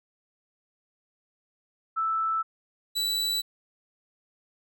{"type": "tone pair in turn", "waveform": ["sine", "40% pulse"], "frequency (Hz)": [1318.5, 3951], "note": ["E6", "B7"], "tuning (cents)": [0, 0], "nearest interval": "octave + perfect fifth", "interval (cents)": 1900, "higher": "second", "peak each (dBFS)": -24, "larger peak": "neither", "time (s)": [[1.96, 2.43], [2.95, 3.42]], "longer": "neither", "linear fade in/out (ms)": 20, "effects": []}